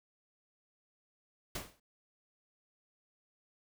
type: noise with exponential decay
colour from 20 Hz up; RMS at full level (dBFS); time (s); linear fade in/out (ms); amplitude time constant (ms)
pink; -36; 1.55-1.8; 5; 53
effects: none